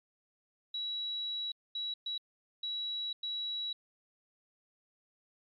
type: tone bursts at uneven times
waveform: sine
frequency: 3900 Hz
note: B7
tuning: 23 cents flat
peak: -33 dBFS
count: 5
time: 0.74-1.52 / 1.75-1.94 / 2.06-2.18 / 2.63-3.13 / 3.23-3.73 s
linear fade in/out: 5 ms
effects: tanh soft clip ceiling -29 dBFS + MP3 48 kbps